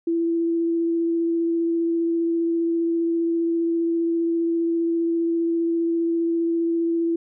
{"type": "tone with vibrato", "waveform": "sine", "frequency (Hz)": 334.4, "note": "E4", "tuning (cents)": 25, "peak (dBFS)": -19, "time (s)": [0.07, 7.16], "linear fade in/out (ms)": 5, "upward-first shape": "sine", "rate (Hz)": 15, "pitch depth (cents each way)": 9, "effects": []}